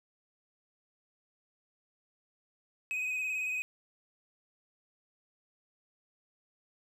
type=tone with vibrato; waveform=triangle; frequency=2518 Hz; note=D#7; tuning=20 cents sharp; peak=-30 dBFS; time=2.91-3.62 s; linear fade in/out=0 ms; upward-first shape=square; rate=18 Hz; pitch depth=22 cents each way; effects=none